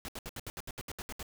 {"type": "noise bursts", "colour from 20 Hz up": "pink", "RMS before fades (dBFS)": -41, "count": 12, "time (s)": [0.05, 1.228], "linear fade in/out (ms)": 0, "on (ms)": 34, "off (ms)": 70, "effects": []}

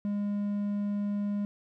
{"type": "tone", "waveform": "triangle", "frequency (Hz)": 204.3, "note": "G#3", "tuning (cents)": -28, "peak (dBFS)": -26, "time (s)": [0.05, 1.45], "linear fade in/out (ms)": 0, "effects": []}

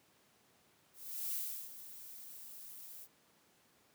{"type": "noise with ADSR envelope", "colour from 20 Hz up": "violet", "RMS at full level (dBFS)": -38, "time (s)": [0.93, 3.08], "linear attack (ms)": 400, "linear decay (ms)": 360, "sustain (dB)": -13, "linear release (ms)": 52, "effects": ["pink hiss -69 dBFS RMS until 3.94 s", "high-pass 150 Hz 12 dB/octave"]}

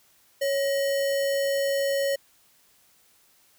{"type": "tone with sample-and-hold", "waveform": "sine", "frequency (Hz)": 554.4, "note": "C#5", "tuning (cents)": 0, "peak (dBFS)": -22, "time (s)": [0.41, 2.16], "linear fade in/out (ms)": 10, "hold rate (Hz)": 2450, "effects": ["white hiss -61 dBFS RMS until 3.58 s"]}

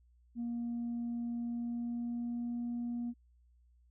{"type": "tone with pitch glide", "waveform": "sine", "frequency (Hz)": [236.5, 238.8], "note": ["A#3", "A#3"], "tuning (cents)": [25, 42], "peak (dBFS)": -33, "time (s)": [0.35, 3.14], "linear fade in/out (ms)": 50, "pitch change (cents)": 17, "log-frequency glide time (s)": [1.42, 2.6], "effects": ["tanh soft clip ceiling -32 dBFS", "added 60 Hz sine -63 dBFS peak until 3.9 s"]}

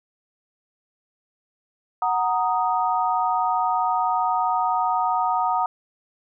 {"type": "chord", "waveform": "sine", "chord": "D# minor", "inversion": "first", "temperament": "equal", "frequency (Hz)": [740, 932.3, 1244.5], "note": ["F#5", "A#5", "D#6"], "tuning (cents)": [0, 0, 0], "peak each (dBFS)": [-23, -23, -25], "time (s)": [2.02, 5.66], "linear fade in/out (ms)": 2, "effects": []}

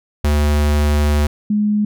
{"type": "tone pair in turn", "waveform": ["square", "sine"], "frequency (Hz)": [74, 209.3], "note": ["D2", "G#3"], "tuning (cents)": [14, 14], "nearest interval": "octave + tritone", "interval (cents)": 1800, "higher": "second", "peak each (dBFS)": -13, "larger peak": "neither", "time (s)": [[0.24, 1.27], [1.5, 1.85]], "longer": "first", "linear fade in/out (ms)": 5, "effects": []}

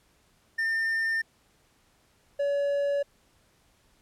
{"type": "tone pair in turn", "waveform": "triangle", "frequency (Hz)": [1805, 567.4], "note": ["A6", "C#5"], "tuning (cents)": [44, 40], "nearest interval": "octave + minor sixth", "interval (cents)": 2004, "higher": "first", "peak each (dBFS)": [-23, -22], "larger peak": "second", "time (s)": [[0.58, 1.22], [2.39, 3.03]], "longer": "neither", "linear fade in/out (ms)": 10, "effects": ["pink hiss -65 dBFS RMS until 4.01 s", "low-pass 12000 Hz 12 dB/octave"]}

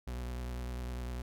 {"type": "tone with vibrato", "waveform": "40% pulse", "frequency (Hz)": 61.3, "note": "B1", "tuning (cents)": -12, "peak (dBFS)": -36, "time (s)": [0.07, 1.22], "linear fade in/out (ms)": 5, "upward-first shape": "triangle", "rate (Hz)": 10, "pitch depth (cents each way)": 55, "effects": []}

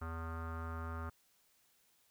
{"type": "tone with low-pass filter", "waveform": "square", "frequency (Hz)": 82, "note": "E2", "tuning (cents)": -9, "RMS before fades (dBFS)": -42, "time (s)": [0.01, 1.1], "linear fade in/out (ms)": 10, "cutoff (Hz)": 1300, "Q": 6.7, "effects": ["white hiss -72 dBFS RMS until 2.1 s"]}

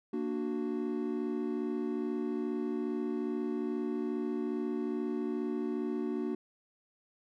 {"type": "chord", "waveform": "triangle", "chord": "Bb augmented", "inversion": "none", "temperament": "equal with one note detuned", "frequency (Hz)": [233.1, 295.5, 370], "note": ["Bb3", "D4", "F#4"], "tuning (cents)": [0, 11, 0], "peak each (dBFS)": -34, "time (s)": [0.13, 6.35], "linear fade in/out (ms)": 5, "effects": []}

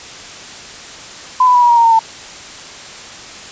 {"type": "tone with pitch steps", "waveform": "sine", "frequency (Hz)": [1011, 994.2, 977.7, 961.4, 945.5, 929.8, 914.3, 899.1], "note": ["B5", "B5", "B5", "B5", "A#5", "A#5", "A#5", "A5"], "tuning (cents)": [40, 11, -18, -47, 24, -5, -34, 37], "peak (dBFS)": -6, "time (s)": [1.4, 1.992], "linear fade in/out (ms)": 5, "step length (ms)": 74, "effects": ["white hiss -32 dBFS RMS until 3.51 s", "resampled to 16000 Hz"]}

